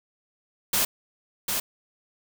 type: noise with echo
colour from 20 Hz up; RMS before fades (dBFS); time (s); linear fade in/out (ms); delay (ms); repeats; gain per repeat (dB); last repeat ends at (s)
white; -23; 0.73-0.85; 5; 750; 1; -4; 1.6
effects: none